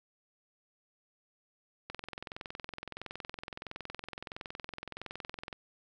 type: click train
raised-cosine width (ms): 0.3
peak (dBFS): -24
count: 79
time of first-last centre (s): 1.9-5.528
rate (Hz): 21.5
effects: none